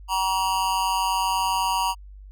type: tone with amplitude modulation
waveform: square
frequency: 950 Hz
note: A#5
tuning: 33 cents sharp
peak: -18 dBFS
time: 0.08-1.95 s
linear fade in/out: 50 ms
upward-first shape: sine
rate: 188 Hz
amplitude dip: 85%
effects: added 49 Hz sine -40 dBFS peak until 2.31 s